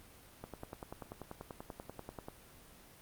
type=click train; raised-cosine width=1 ms; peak=-29 dBFS; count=20; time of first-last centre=0.44-2.285 s; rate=10.3 Hz; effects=pink hiss -58 dBFS RMS until 3.01 s + Opus 32 kbps